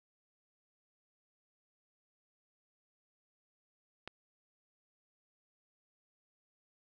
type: click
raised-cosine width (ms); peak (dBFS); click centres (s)
0.3; -26; 4.076
effects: none